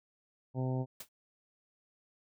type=harmonic tone; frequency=129.2 Hz; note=C3; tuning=21 cents flat; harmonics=1 / 2 / 3 / 4 / 5 / 6 / 7; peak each=-32 / -38 / -42 / -44 / -46 / -48 / -49 dBFS; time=0.54-0.86 s; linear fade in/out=50 ms
type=noise with exponential decay; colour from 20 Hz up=white; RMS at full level=-39 dBFS; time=1-1.09 s; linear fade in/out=5 ms; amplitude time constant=18 ms
effects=none